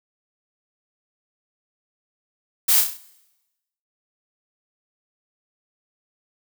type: noise with echo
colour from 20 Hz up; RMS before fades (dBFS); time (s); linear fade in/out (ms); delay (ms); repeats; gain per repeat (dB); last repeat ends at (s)
blue; -17; 2.68-2.81; 10; 33; 5; -5; 2.975
effects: noise-tail reverb RT60 1.0 s tail -20 dB re dry